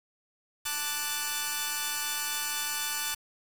5% pulse chord, D major, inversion second, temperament equal, 880 / 1174.7 / 1480 Hz, A5 / D6 / F#6, 0 / 0 / 0 cents, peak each -23 / -24 / -23 dBFS, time 0.65-3.15 s, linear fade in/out 10 ms, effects 7-bit

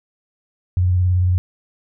sine tone with vibrato, 90.5 Hz, F#2, 38 cents flat, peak -13 dBFS, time 0.77-1.38 s, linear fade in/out 0 ms, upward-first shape square, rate 18 Hz, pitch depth 27 cents each way, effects none

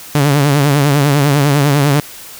sawtooth tone with vibrato, 143 Hz, D3, 46 cents flat, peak -5 dBFS, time 0.15-2 s, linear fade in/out 2 ms, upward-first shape triangle, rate 10 Hz, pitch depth 98 cents each way, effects white hiss -33 dBFS RMS until 2.39 s

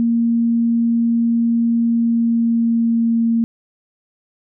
sine tone with pitch glide, 232.5 to 230 Hz, A#3 to A#3, -4 to -23 cents, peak -13 dBFS, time 0-3.44 s, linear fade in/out 0 ms, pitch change -19 cents, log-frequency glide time 1.81-3.26 s, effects none

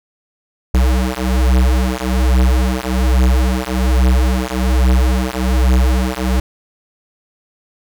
square beating tone pair, 62.6 / 63.8 Hz, B1 / C2, +24 / -43 cents, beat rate 1.2 Hz, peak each -15 dBFS, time 0.74-6.4 s, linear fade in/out 5 ms, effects none

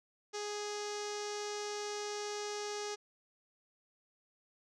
sawtooth tone with low-pass filter, 415.3 Hz, G#4, in tune, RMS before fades -40 dBFS, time 0.33-2.96 s, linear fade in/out 20 ms, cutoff 6000 Hz, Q 3.7, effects none

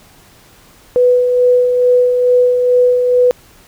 sine tone with tremolo, 495.4 Hz, B4, 5 cents sharp, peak -6 dBFS, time 0.96-3.31 s, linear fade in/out 0 ms, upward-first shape sine, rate 2.3 Hz, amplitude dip 40%, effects pink hiss -45 dBFS RMS until 3.67 s

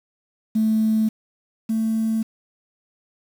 sine tone pair in turn, 219.1 / 222.2 Hz, A3 / A3, -7 / +17 cents, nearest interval unison, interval 24 cents, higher second, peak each -15 / -18 dBFS, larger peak first, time 0.55-1.09 / 1.69-2.23 s, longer neither, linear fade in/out 10 ms, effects tanh soft clip ceiling -12 dBFS + 7-bit

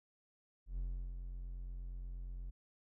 triangle tone with ADSR envelope, 44.24 Hz, F1, 23 cents sharp, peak -34 dBFS, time 0.66-2.51 s, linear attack 120 ms, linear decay 350 ms, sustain -6 dB, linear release 15 ms, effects none

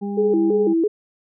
harmonic tone, 201.7 Hz, G3, 50 cents sharp, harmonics 1 / 2 / 4, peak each -24 / -30 / -36 dBFS, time 0.01-0.74 s, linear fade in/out 20 ms
sine tone with vibrato, 372.6 Hz, F#4, 12 cents sharp, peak -15 dBFS, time 0.17-0.88 s, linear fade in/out 10 ms, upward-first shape square, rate 3 Hz, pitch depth 210 cents each way
effects none

